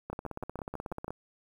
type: two click trains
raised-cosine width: 1 ms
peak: -23 / -23 dBFS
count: 7 / 17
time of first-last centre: 0.1-1.08 / 0.13-1.106 s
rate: 6.12 / 16.4 Hz
effects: 9-bit